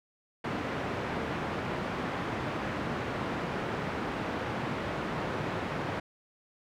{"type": "band-pass noise", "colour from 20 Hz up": "pink", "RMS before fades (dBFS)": -34, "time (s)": [0.44, 6], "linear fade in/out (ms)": 5, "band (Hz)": [120, 1900], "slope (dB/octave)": 12, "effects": []}